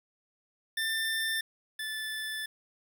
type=tone pair in turn; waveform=25% pulse; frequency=1787 / 1749.2 Hz; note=A6 / A6; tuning=+26 / -11 cents; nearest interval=unison; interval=37 cents; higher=first; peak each=-25 / -30 dBFS; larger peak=first; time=0.77-1.41 / 1.79-2.46 s; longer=second; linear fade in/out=5 ms; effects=10-bit